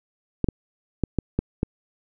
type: clicks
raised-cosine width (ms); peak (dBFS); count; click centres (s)
3; -8; 6; 0.443 / 0.487 / 1.037 / 1.187 / 1.39 / 1.631
effects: none